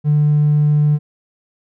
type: tone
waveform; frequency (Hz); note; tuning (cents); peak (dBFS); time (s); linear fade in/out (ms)
triangle; 148.8; D3; +23; -7; 0.04-0.99; 50
effects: tanh soft clip ceiling -7 dBFS